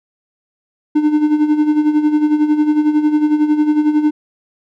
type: tone with tremolo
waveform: triangle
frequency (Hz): 301.7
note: D4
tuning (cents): +47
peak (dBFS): -6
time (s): 0.95-4.11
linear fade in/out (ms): 10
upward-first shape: sine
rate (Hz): 11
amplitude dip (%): 65
effects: none